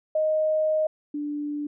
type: tone pair in turn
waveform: sine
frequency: 622.3 / 293.7 Hz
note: D#5 / D4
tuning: 0 / 0 cents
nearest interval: octave + minor second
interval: 1300 cents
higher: first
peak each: -20 / -27 dBFS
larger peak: first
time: 0.15-0.87 / 1.14-1.67 s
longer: first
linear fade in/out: 5 ms
effects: none